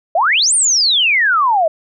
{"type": "exponential two-way sweep", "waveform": "sine", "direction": "up then down", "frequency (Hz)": [614, 9397, 614], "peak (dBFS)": -10, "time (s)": [0.15, 1.68], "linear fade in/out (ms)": 5, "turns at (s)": 0.54, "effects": []}